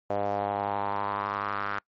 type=tone with band-pass filter sweep; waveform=sawtooth; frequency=101.3 Hz; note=G#2; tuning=43 cents flat; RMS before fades=-30 dBFS; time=0.1-1.79 s; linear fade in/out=0 ms; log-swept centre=630 to 1400 Hz; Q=3.8; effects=noise-tail reverb RT60 0.1 s tail -24 dB re dry + MP3 32 kbps